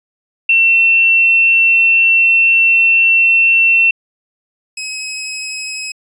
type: tone pair in turn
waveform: sine / 20% pulse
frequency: 2701 / 2552 Hz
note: E7 / D#7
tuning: +42 / +43 cents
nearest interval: minor second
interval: 99 cents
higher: first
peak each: -7 / -17 dBFS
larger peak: first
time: 0.49-3.91 / 4.77-5.92 s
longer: first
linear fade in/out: 5 ms
effects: resampled to 32000 Hz